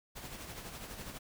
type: noise with tremolo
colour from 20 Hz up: pink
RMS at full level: -44 dBFS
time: 0.15-1.19 s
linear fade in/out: 20 ms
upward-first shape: sine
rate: 12 Hz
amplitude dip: 45%
effects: none